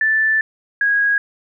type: tone pair in turn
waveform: sine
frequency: 1760 / 1647.8 Hz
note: A6 / G#6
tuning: 0 / -14 cents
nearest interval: minor second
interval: 114 cents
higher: first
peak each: -13 dBFS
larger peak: neither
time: 0.01-0.41 / 0.81-1.18 s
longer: first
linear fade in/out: 2 ms
effects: none